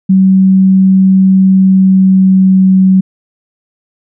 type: tone with pitch glide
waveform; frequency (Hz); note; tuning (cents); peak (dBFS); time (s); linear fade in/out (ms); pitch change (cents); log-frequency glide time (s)
sine; 190.1 to 188.79; F#3 to F#3; +47 to +35; -3; 0.09-3.01; 10; -12; 1.52-2.71
effects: none